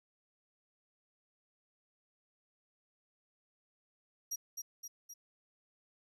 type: tone with echo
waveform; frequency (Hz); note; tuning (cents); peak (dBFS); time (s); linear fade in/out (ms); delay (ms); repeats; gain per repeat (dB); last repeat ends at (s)
35% pulse; 5710; F8; +37; -33; 4.31-4.36; 10; 260; 3; -4; 5.14
effects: none